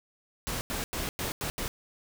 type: noise bursts at uneven times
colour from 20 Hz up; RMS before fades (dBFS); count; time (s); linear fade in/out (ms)
pink; -33; 6; 0.47-0.61 / 0.7-0.84 / 0.93-1.09 / 1.19-1.32 / 1.41-1.5 / 1.58-1.68; 0
effects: none